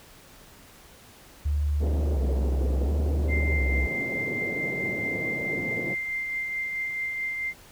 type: tone with vibrato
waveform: sine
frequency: 70 Hz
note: C#2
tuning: 18 cents sharp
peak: -22 dBFS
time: 1.45-3.87 s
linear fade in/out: 10 ms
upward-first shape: square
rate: 0.7 Hz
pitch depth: 84 cents each way
type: band-pass noise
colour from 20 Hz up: white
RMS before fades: -34 dBFS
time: 1.8-5.95 s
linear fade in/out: 20 ms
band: 100 to 530 Hz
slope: 24 dB/octave
type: tone with tremolo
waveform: sine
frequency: 2093 Hz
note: C7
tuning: in tune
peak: -26 dBFS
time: 3.28-7.54 s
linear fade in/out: 50 ms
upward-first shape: triangle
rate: 4.6 Hz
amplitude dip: 35%
effects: pink hiss -51 dBFS RMS until 7.71 s